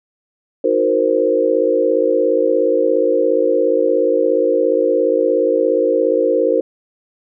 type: chord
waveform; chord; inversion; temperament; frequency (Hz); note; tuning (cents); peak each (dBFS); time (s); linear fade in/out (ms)
sine; C half-diminished seventh; first; equal with one note detuned; 311.1 / 366 / 466.2 / 523.3; Eb4 / Gb4 / Bb4 / C5; 0 / -19 / 0 / 0; -21 / -20 / -16 / -16; 0.64-6.61; 5
effects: none

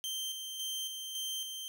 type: tone with tremolo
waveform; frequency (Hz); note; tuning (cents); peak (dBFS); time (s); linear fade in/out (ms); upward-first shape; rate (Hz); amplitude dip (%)
sawtooth; 3136; G7; 0; -32; 0.04-1.68; 0; square; 1.8; 40
effects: none

